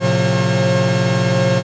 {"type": "tone cluster", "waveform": "45% pulse", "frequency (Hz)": [114.4, 134.1, 179.2, 539], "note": ["A#2", "C3", "F3", "C#5"], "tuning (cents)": [-32, 43, 45, -49], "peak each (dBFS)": -19, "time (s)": [0, 1.63], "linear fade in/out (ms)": 50, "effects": ["resampled to 16000 Hz"]}